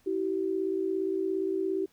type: tone pair together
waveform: sine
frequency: 325.1 / 382.4 Hz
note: E4 / G4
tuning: -24 / -43 cents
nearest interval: minor third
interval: 281 cents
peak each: -32 / -28 dBFS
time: 0.06-1.86 s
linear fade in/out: 10 ms
effects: pink hiss -66 dBFS RMS until 1.92 s